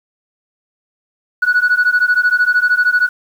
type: beating tone pair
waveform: sine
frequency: 1464 / 1477 Hz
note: F#6 / F#6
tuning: -19 / -3 cents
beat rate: 13 Hz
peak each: -12 dBFS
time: 1.42-3.09 s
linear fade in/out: 10 ms
effects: tanh soft clip ceiling -6 dBFS + 7-bit